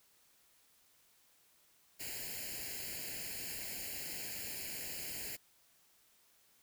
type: noise with comb filter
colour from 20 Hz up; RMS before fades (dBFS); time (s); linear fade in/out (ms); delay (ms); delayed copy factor
white; -43; 1.99-5.37; 20; 0.42; +0.9
effects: white hiss -69 dBFS RMS until 6.62 s